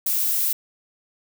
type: noise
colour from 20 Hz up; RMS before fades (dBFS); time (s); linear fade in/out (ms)
violet; -22; 0.06-0.53; 5
effects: none